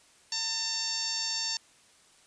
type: harmonic tone with a mistuned harmonic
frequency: 907 Hz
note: A#5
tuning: 48 cents flat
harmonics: 1 / 2 / 3 / 4 / 5 / 6 / 7 / 8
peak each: -45 / -44 / -43 / -41 / -34 / -34 / -39 / -39 dBFS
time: 0.32-1.57 s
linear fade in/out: 2 ms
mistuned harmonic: 2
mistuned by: -29 cents
effects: white hiss -60 dBFS RMS until 2.26 s + resampled to 22050 Hz